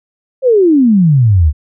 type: exponential sweep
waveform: sine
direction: down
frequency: 545 to 69.3 Hz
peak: -5 dBFS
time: 0.42-1.53 s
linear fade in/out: 50 ms
effects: none